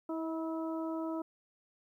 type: harmonic tone with a mistuned harmonic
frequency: 324.3 Hz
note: E4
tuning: 28 cents flat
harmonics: 1 / 2 / 3 / 4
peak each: -35 / -41 / -45 / -47 dBFS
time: 0.09-1.22 s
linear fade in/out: 5 ms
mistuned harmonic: 2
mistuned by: -17 cents
effects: 12-bit